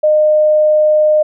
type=tone; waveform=sine; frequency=611 Hz; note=D#5; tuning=32 cents flat; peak=-7 dBFS; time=0.03-1.23 s; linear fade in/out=10 ms; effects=none